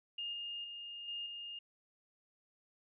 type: tone with level steps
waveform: sine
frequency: 2830 Hz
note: F7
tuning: 22 cents sharp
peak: -38 / -40 / -44 / -39 / -43 dBFS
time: 0.18-1.59 s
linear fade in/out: 5 ms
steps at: 0.33 / 0.64 / 1.08 / 1.26 s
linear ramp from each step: 2 ms
effects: none

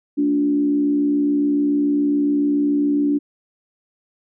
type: tone with frequency modulation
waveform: sine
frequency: 289.8 Hz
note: D4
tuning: 23 cents flat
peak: -15 dBFS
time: 0.17-3.19 s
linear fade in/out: 20 ms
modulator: 67.1 Hz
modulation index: 0.45
effects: none

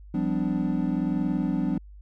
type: chord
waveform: triangle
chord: G dominant seventh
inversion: third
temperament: equal with one note detuned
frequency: 174.61 / 196 / 252.9 / 293.7 Hz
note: F3 / G3 / B3 / D4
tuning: 0 / 0 / +41 / 0 cents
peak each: -27 dBFS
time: 0.14-1.78 s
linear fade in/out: 5 ms
effects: added 50 Hz sine -43 dBFS peak until 2.01 s

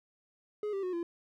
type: tone with pitch steps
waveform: triangle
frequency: 419.8 / 391.7 / 365.5 / 341 Hz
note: G#4 / G4 / F#4 / F4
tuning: +19 / -1 / -21 / -41 cents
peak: -30 dBFS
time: 0.63-1.03 s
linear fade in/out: 2 ms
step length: 100 ms
effects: none

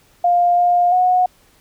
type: tone with pitch steps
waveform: sine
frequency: 703 / 707 / 730 Hz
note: F5 / F5 / F#5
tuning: +11 / +21 / -24 cents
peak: -11 dBFS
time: 0.24-1.26 s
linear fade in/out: 5 ms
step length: 340 ms
effects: pink hiss -54 dBFS RMS until 1.6 s

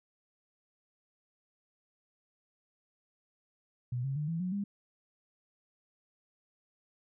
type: tone with pitch steps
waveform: sine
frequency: 123.2 / 135.91 / 149.93 / 165.4 / 182.47 / 201.3 Hz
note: B2 / C#3 / D3 / E3 / F#3 / G3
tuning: -4 / -34 / +36 / +6 / -24 / +46 cents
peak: -31 dBFS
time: 3.92-4.64 s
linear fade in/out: 5 ms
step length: 120 ms
effects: none

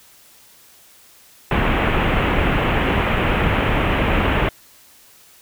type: low-pass noise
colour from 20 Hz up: pink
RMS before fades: -18 dBFS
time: 1.51-4.49 s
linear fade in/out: 2 ms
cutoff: 3000 Hz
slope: 48 dB/octave
effects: white hiss -49 dBFS RMS until 5.41 s

